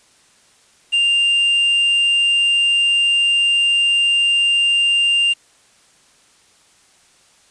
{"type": "tone with quantisation", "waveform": "triangle", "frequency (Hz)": 2794, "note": "F7", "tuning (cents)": 0, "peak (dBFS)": -11, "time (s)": [0.92, 5.34], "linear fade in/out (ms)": 20, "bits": 6, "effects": ["white hiss -53 dBFS RMS until 7.5 s", "resampled to 22050 Hz"]}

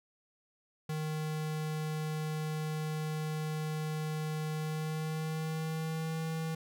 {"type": "tone with pitch glide", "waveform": "square", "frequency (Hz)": [155, 160.84], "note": ["D#3", "E3"], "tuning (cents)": [-6, -42], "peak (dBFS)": -34, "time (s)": [0.89, 6.55], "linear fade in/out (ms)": 5, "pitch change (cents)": 64, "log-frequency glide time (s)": [4.53, 6.21], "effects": []}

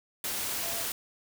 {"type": "tone in noise", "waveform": "sine", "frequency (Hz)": 677, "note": "E5", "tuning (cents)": 46, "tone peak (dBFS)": -41, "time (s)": [0.63, 0.83], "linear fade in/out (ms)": 2, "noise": "white", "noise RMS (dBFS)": -33, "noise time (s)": [0.24, 0.92], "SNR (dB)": -11, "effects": []}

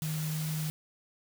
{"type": "tone in noise", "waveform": "sine", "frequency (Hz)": 155.56, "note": "D#3", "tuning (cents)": 0, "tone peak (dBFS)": -31, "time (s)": [0.02, 0.7], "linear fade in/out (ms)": 0, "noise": "white", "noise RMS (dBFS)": -41, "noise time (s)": [0.02, 0.7], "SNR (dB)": 7, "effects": []}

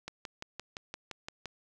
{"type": "click train", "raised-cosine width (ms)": 0.2, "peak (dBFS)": -22, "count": 9, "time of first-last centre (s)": [0.08, 1.457], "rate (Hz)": 5.81, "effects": []}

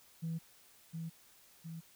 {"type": "tone with echo", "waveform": "sine", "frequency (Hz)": 163.9, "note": "E3", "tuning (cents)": -10, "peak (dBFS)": -34, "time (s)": [0.22, 0.39], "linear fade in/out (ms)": 20, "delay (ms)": 710, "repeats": 2, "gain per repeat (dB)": -4, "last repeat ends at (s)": 1.81, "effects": ["tanh soft clip ceiling -32 dBFS", "white hiss -63 dBFS RMS until 1.95 s"]}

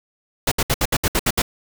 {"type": "noise bursts", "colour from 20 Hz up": "pink", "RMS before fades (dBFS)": -18, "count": 9, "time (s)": [0.47, 1.42], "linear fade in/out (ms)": 5, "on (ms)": 46, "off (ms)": 67, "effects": []}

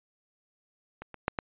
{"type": "clicks", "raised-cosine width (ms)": 0.5, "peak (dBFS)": [-25, -27, -10, -15], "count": 4, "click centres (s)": [1.02, 1.143, 1.281, 1.388], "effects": ["resampled to 8000 Hz"]}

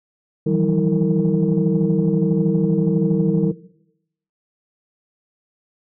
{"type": "tone cluster", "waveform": "sine", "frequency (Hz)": [159, 171.4, 192.9, 323.4, 457.6], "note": ["D#3", "F3", "G3", "E4", "A#4"], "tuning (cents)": [38, -32, -28, -33, -32], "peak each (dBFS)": [-20, -22, -20, -22, -21], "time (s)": [0.46, 3.52], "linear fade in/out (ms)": 10, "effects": ["noise-tail reverb RT60 0.8 s tail -18 dB re dry", "tanh soft clip ceiling -7 dBFS"]}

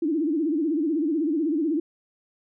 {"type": "tone with vibrato", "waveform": "sine", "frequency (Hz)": 310.5, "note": "D#4", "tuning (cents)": -3, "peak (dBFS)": -21, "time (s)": [0.02, 1.8], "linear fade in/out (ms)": 5, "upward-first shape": "sine", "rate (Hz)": 16, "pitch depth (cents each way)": 160, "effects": []}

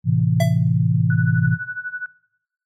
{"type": "chord", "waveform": "sine", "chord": "A minor", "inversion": "none", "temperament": "equal", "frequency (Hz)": [110, 130.81, 164.81], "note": ["A2", "C3", "E3"], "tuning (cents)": [0, 0, 0], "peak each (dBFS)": -19, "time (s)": [0.04, 1.58], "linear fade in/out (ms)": 50}
{"type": "tone with exponential decay", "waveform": "square", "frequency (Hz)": 668, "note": "E5", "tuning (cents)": 23, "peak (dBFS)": -17, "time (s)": [0.4, 0.6], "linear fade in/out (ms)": 5, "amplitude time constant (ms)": 43}
{"type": "tone with tremolo", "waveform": "sine", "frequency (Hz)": 1480, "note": "F#6", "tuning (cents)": 0, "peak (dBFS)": -23, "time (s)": [1.1, 2.06], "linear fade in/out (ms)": 2, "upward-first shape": "sine", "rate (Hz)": 12, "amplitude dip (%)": 90}
{"effects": ["noise-tail reverb RT60 0.9 s tail -22 dB re dry", "AAC 48 kbps"]}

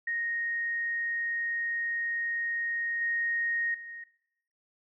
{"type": "tone with level steps", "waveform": "sine", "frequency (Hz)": 1864.7, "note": "A#6", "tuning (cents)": 0, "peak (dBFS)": [-29, -27, -40], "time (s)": [0.07, 4.04], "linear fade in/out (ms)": 5, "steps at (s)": [3.01, 3.74], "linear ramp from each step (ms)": 5, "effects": ["noise-tail reverb RT60 0.8 s tail -17 dB re dry"]}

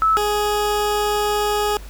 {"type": "tone pair in turn", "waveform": ["sine", "20% pulse"], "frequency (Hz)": [1305, 416.8], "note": ["E6", "G#4"], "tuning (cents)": [-18, 6], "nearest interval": "octave + minor sixth", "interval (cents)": 1976, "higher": "first", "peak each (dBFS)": -13, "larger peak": "neither", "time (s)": [[0.02, 0.17], [0.17, 1.77]], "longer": "second", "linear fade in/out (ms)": 0, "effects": ["added 50 Hz sine -34 dBFS peak until 1.89 s", "pink hiss -44 dBFS RMS until 1.89 s"]}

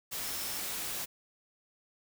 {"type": "tone in noise", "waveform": "sine", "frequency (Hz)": 5400, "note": "E8", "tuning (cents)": 41, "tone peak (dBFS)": -45, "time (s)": [0.24, 0.59], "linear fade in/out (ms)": 20, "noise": "white", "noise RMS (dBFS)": -37, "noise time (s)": [0.11, 1.06], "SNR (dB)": -11, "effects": []}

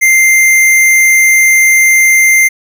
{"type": "tone", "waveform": "square", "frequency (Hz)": 2093, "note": "C7", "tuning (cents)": 0, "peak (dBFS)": -5, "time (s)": [0.01, 2.49], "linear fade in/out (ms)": 20, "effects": []}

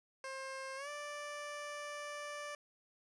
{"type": "tone with pitch glide", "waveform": "15% pulse", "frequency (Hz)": [532, 586.9], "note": ["C5", "D5"], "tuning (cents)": [29, -1], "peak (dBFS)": -36, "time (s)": [0.24, 2.55], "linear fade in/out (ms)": 2, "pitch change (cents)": 170, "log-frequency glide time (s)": [0.76, 0.89], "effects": ["resampled to 22050 Hz"]}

